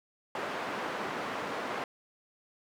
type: band-pass noise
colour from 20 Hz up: white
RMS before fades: -36 dBFS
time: 0.35-1.84 s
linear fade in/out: 2 ms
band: 220 to 1300 Hz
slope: 12 dB/octave
effects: none